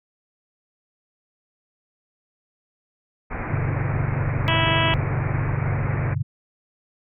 pink low-pass noise, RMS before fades -29 dBFS, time 3.3-6.15 s, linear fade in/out 20 ms, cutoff 2400 Hz, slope 96 dB/octave
sine chord, G major, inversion none, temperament equal with one note detuned, 98 / 123.47 / 145.57 Hz, G2 / B2 / D3, 0 / 0 / -15 cents, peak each -26 dBFS, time 3.5-6.23 s, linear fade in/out 10 ms
harmonic tone, 327.9 Hz, E4, 9 cents flat, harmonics 1 / 2 / 3 / 4 / 5 / 6 / 7 / 8 / 9 / 10, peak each -30 / -27 / -25 / -31 / -29 / -29 / -31 / -27 / -28 / -29 dBFS, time 4.48-4.94 s, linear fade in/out 0 ms
effects none

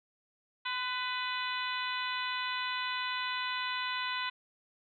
harmonic tone with a mistuned harmonic, 498.3 Hz, B4, 15 cents sharp, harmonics 2 / 3 / 4 / 5 / 6 / 7 / 8, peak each -37 / -39 / -40 / -41 / -42 / -42 / -43 dBFS, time 0.65-4.3 s, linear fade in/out 10 ms, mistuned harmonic 2, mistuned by +31 cents, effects none

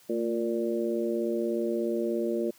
harmonic tone with a mistuned harmonic, 116.8 Hz, A#2, 4 cents sharp, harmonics 2 / 3 / 4 / 5, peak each -32 / -29 / -33 / -34 dBFS, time 0.09-2.51 s, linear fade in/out 10 ms, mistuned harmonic 2, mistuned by -51 cents, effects white hiss -58 dBFS RMS until 2.58 s + high-pass 60 Hz 12 dB/octave

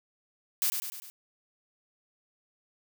blue noise with echo, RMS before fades -27 dBFS, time 0.62-0.7 s, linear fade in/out 0 ms, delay 100 ms, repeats 4, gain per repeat -5 dB, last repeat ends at 1.1 s, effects none

